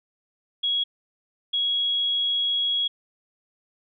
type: tone bursts at uneven times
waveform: sine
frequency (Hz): 3322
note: G#7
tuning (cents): 0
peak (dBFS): -21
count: 2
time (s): 0.63-0.84 / 1.53-2.88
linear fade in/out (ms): 10
effects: none